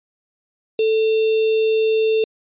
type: tone with sample-and-hold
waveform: sine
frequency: 440 Hz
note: A4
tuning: in tune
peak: -14 dBFS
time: 0.79-2.24 s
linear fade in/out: 2 ms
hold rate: 3150 Hz
effects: resampled to 8000 Hz